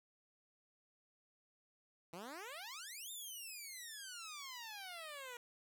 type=exponential two-way sweep; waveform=10% pulse; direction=up then down; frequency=160 to 3688 to 472.4 Hz; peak=-39 dBFS; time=2.13-5.37 s; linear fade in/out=2 ms; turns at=3.11 s; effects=none